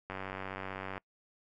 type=click train; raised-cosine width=0.5 ms; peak=-24 dBFS; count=85; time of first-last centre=0.1-0.979 s; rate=95.6 Hz; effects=noise-tail reverb RT60 0.1 s tail -26 dB re dry